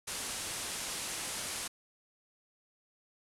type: low-pass noise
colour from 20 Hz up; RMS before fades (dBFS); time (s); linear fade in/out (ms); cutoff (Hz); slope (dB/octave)
white; -39; 0.07-1.68; 10; 11000; 48
effects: none